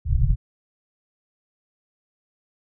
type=low-pass noise; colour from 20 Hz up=pink; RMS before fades=-18 dBFS; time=0.05-0.36 s; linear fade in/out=50 ms; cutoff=150 Hz; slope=96 dB/octave; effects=none